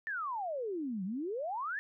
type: exponential two-way sweep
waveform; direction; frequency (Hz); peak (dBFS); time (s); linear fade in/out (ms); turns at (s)
sine; down then up; 1819 to 178.6 to 1819; -34; 0.07-1.79; 0; 1.04
effects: none